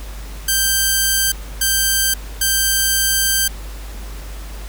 5% pulse tone bursts at uneven times, 1568 Hz, G6, in tune, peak -3 dBFS, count 3, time 0.48-1.32 / 1.61-2.14 / 2.41-3.48 s, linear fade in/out 5 ms, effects added 50 Hz sine -28 dBFS peak until 4.68 s + pink hiss -38 dBFS RMS until 4.68 s

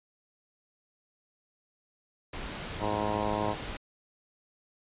pink noise, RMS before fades -38 dBFS, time 2.33-3.77 s, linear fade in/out 5 ms
harmonic tone, 105.1 Hz, G#2, 21 cents sharp, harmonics 1 / 2 / 3 / 4 / 5 / 6 / 7 / 8 / 9 / 10, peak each -39 / -38 / -37 / -38 / -37 / -36 / -38 / -39 / -35 / -40 dBFS, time 2.79-3.56 s, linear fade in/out 50 ms
effects resampled to 8000 Hz

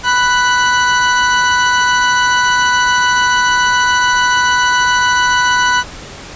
40% pulse tone pair together, 987.8 / 1485.2 Hz, B5 / F#6, 0 / +6 cents, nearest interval perfect fifth, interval 706 cents, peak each -12 dBFS, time 0.03-5.84 s, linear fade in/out 50 ms, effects pink hiss -31 dBFS RMS until 6.35 s + resampled to 16000 Hz

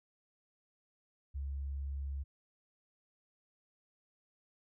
sine tone, 69.3 Hz, C#2, in tune, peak -36 dBFS, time 1.34-2.24 s, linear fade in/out 20 ms, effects none

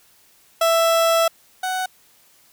30% pulse tone pair in turn, 662 / 744.9 Hz, E5 / F#5, +7 / +11 cents, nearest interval major second, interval 204 cents, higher second, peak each -12 / -19 dBFS, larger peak first, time 0.61-1.28 / 1.63-1.86 s, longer first, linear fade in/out 5 ms, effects white hiss -55 dBFS RMS until 2.52 s

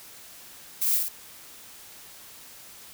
violet noise with echo, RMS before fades -25 dBFS, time 0.81-0.98 s, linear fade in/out 10 ms, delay 54 ms, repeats 2, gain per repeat -3 dB, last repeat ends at 1.088 s, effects white hiss -47 dBFS RMS until 2.93 s

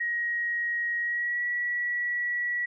sine tone with pitch glide, 1891 to 1936.3 Hz, A#6 to B6, +24 to -35 cents, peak -26 dBFS, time 0-2.66 s, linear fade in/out 10 ms, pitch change +41 cents, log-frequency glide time 1-1.44 s, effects none

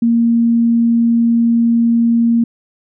sine tone, 232.7 Hz, A#3, 3 cents flat, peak -9 dBFS, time 0.02-2.44 s, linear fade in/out 5 ms, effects none

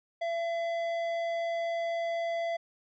triangle tone with tanh clipping, 674 Hz, E5, 38 cents sharp, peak -31 dBFS, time 0.21-2.57 s, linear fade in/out 10 ms, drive 15 dB, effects none

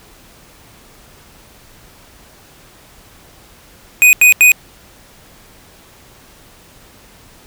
square tone bursts, 2489 Hz, D#7, in tune, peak -5 dBFS, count 3, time 4.02-4.518 s, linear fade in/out 0 ms, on 110 ms, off 84 ms, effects pink hiss -44 dBFS RMS until 7.46 s

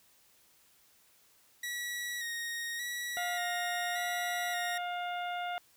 sawtooth tone with vibrato, 1900 Hz, A#6, 33 cents sharp, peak -32 dBFS, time 1.63-4.78 s, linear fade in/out 5 ms, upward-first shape square, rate 0.86 Hz, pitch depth 30 cents each way
harmonic tone, 708 Hz, F5, 23 cents sharp, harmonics 1 / 2 / 3 / 4 / 5, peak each -35 / -41 / -45 / -47 / -49 dBFS, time 3.17-5.58 s, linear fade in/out 0 ms
effects white hiss -65 dBFS RMS until 5.76 s

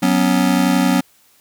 square chord, F# suspended fourth, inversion none, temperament just, 185 / 246.7 / 277.5 Hz, F#3 / B3 / C#4, 0 / -2 / +2 cents, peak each -18 dBFS, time 0.02-1.01 s, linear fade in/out 10 ms, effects white hiss -54 dBFS RMS until 1.4 s

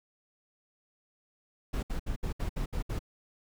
brown noise bursts, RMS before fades -32 dBFS, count 8, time 1.73-2.992 s, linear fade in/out 10 ms, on 100 ms, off 66 ms, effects none

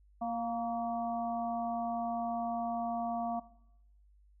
harmonic tone with a mistuned harmonic, 233.7 Hz, A#3, 5 cents sharp, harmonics 1 / 3 / 4 / 5, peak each -38 / -34 / -45 / -45 dBFS, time 0.21-3.4 s, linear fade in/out 10 ms, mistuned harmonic 5, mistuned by -39 cents, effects noise-tail reverb RT60 0.8 s tail -18 dB re dry + added 50 Hz sine -60 dBFS peak until 4.4 s

